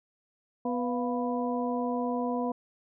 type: harmonic tone with a mistuned harmonic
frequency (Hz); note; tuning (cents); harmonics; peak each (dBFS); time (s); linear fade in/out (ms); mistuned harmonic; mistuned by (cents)
246.9; B3; 0; 1 / 2 / 3 / 4; -30 / -33 / -35 / -36; 0.65-2.52; 5; 3; -89
effects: none